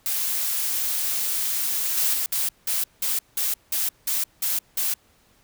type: noise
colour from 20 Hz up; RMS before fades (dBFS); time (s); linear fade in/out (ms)
blue; -25; 0.06-2.26; 0
type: noise bursts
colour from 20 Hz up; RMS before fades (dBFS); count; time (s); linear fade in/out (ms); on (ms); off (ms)
blue; -24; 9; 1.97-4.94; 5; 170; 180
effects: pink hiss -60 dBFS RMS until 5.43 s